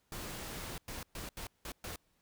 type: noise bursts at uneven times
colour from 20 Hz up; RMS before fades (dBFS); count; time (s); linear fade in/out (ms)
pink; -43; 6; 0.12-0.78 / 0.88-1.03 / 1.15-1.29 / 1.37-1.47 / 1.65-1.72 / 1.84-1.96; 2
effects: pink hiss -75 dBFS RMS until 2.21 s